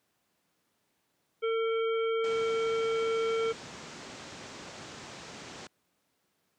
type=harmonic tone; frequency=451.8 Hz; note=A4; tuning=46 cents sharp; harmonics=1 / 3 / 5 / 7; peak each=-27 / -37 / -41 / -44 dBFS; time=1.42-3.53 s; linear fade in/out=20 ms
type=low-pass noise; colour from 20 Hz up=pink; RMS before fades=-44 dBFS; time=2.24-5.67 s; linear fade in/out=2 ms; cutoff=7600 Hz; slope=48 dB/octave
effects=pink hiss -75 dBFS RMS until 6.58 s + high-pass 150 Hz 12 dB/octave